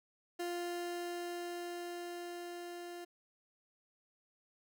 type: tone with level ramp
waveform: 30% pulse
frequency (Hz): 349.2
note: F4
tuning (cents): 0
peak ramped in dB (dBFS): -34 to -42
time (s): 0.39-3.05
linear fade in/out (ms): 10
effects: none